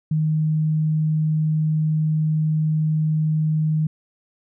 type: tone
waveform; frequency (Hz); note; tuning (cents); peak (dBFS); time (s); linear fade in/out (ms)
sine; 155.56; D#3; 0; -17; 0.11-3.87; 5
effects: none